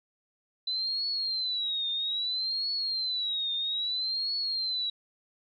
sine tone with vibrato, 4000 Hz, B7, 21 cents sharp, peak -28 dBFS, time 0.67-4.9 s, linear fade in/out 5 ms, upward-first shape triangle, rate 0.61 Hz, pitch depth 170 cents each way, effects none

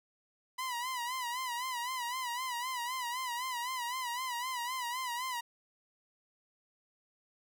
sawtooth tone with vibrato, 993 Hz, B5, 9 cents sharp, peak -31 dBFS, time 0.58-5.41 s, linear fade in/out 10 ms, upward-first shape sine, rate 3.9 Hz, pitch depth 92 cents each way, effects none

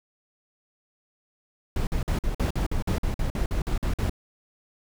brown noise bursts, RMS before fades -25 dBFS, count 15, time 1.76-4.096 s, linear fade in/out 2 ms, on 110 ms, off 49 ms, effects none

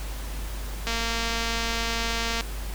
click train, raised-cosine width 0.2 ms, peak -11 dBFS, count 355, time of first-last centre 0.87-2.409 s, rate 230 Hz, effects added 50 Hz sine -31 dBFS peak until 2.74 s + pink hiss -40 dBFS RMS until 2.74 s

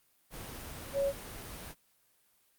sine tone in noise, 556 Hz, C#5, 5 cents sharp, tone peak -27 dBFS, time 0.93-1.13 s, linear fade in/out 50 ms, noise pink, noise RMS -44 dBFS, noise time 0.3-1.75 s, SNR +14 dB, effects white hiss -70 dBFS RMS until 2.58 s + Opus 32 kbps

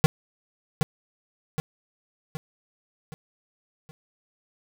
square tone with echo, 155.56 Hz, D#3, in tune, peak -13 dBFS, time 0.04-0.06 s, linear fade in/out 0 ms, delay 770 ms, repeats 5, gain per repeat -6 dB, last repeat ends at 3.91 s, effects none

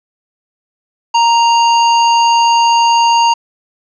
square tone, 932.3 Hz, A#5, in tune, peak -8 dBFS, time 1.14-3.34 s, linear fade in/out 10 ms, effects resampled to 16000 Hz + 7-bit

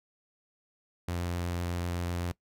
sawtooth tone with vibrato, 87.31 Hz, F2, in tune, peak -27 dBFS, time 1.08-2.32 s, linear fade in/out 5 ms, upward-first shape sine, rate 7.9 Hz, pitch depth 11 cents each way, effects noise-tail reverb RT60 0.1 s tail -20 dB re dry

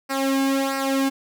sawtooth tone with flanger, 271.1 Hz, C#4, 38 cents flat, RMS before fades -22 dBFS, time 0.09-1.1 s, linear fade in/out 20 ms, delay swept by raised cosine 0.29 to 1.59 ms, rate 1.5 Hz, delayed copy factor -0.75, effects none

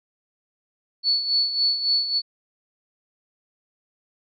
sine tone with tremolo, 4435 Hz, C#8, in tune, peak -16 dBFS, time 1.03-2.22 s, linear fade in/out 50 ms, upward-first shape sine, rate 3.6 Hz, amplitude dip 65%, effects MP3 48 kbps

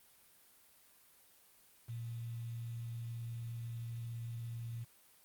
sine tone with quantisation, 116.54 Hz, A#2, in tune, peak -40 dBFS, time 1.88-4.85 s, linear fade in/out 20 ms, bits 10, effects white hiss -65 dBFS RMS until 5.24 s + Opus 32 kbps

